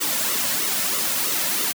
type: noise with flanger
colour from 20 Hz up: white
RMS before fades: -23 dBFS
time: 0-1.73 s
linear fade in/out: 20 ms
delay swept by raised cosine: 1.2 to 2.6 ms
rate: 3.1 Hz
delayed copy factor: -0.65
effects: high-pass 150 Hz 12 dB/octave